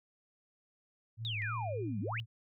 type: tone with vibrato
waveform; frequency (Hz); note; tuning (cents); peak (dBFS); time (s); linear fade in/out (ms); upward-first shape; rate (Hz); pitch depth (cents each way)
sine; 109.5; A2; -8; -37; 1.17-2.26; 50; sine; 3.2; 80
type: exponential two-way sweep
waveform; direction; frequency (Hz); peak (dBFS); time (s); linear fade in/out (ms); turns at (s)
sine; down then up; 3881 to 181.9 to 3092; -36; 1.25-2.2; 0; 2
type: tone with exponential decay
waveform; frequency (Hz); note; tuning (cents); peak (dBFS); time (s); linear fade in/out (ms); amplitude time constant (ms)
sine; 2415; D7; +48; -39; 1.42-2.11; 0; 150
effects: none